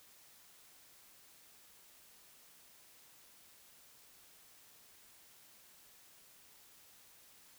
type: silence
effects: white hiss -62 dBFS RMS until 7.58 s